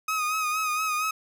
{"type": "tone with vibrato", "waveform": "30% pulse", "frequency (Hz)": 1255, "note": "D#6", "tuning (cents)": 15, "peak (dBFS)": -22, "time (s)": [0.08, 1.11], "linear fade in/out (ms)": 5, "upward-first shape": "sine", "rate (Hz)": 4.3, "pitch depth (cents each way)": 43, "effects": []}